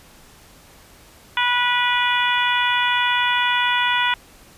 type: harmonic tone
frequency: 488.9 Hz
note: B4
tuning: 18 cents flat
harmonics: 2 / 3 / 4 / 5 / 6 / 7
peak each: -21 / -23 / -24 / -25 / -26 / -26 dBFS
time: 1.37-4.14 s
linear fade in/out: 2 ms
effects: pink hiss -48 dBFS RMS until 4.57 s + resampled to 32000 Hz